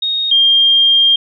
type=tone pair in turn; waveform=sine; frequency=3728 / 3206 Hz; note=A#7 / G7; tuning=-1 / +38 cents; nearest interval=minor third; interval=261 cents; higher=first; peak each=-14 / -7 dBFS; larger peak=second; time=0.02-0.31 / 0.31-1.16 s; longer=second; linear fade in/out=5 ms; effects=none